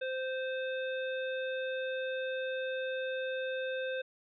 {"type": "harmonic tone", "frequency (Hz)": 520, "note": "C5", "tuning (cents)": -11, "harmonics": [1, 3, 5, 7], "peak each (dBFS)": [-34, -40, -46, -47], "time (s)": [0.01, 4.02], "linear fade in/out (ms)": 10, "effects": []}